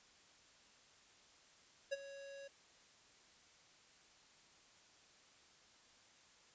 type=tone with ADSR envelope; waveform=square; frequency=554.4 Hz; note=C#5; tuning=in tune; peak=-36 dBFS; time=1.91-2.48 s; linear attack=19 ms; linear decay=27 ms; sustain=-15 dB; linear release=8 ms; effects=white hiss -66 dBFS RMS until 6.54 s + resampled to 16000 Hz